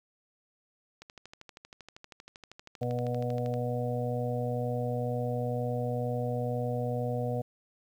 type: click train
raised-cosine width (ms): 0.2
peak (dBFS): -29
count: 33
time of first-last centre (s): 1.02-3.54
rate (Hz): 12.7
type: harmonic tone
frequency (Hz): 122.1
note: B2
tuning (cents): -19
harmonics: 1 / 2 / 4 / 5 / 6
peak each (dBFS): -32 / -37 / -34 / -38 / -39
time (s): 2.81-7.42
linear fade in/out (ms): 10
effects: 10-bit